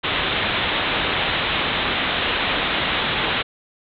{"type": "low-pass noise", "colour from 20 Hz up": "white", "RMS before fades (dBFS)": -22, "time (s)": [0.03, 3.43], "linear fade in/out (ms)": 20, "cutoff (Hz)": 3800, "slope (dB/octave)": 96, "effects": []}